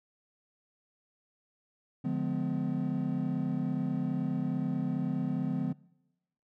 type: chord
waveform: triangle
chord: D diminished seventh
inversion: none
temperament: just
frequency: 146.83 / 176.2 / 211.4 / 253.7 Hz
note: D3 / F3 / Ab3 / Cb4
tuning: 0 / +16 / +31 / +47 cents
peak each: -33 / -32 / -34 / -31 dBFS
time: 2.04-5.73 s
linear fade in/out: 10 ms
effects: noise-tail reverb RT60 1.0 s tail -24 dB re dry + tanh soft clip ceiling -17 dBFS